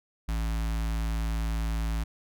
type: tone with notch filter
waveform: square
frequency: 55 Hz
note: A1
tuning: in tune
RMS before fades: -29 dBFS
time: 0.28-2.04 s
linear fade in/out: 10 ms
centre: 450 Hz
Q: 1.1
effects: none